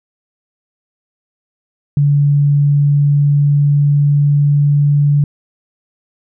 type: tone with pitch glide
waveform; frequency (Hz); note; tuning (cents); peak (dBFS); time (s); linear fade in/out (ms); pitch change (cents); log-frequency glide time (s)
sine; 143.8 to 144.72; D3 to D3; -36 to -25; -8; 1.97-5.24; 2; +11; 2.42-4.91
effects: none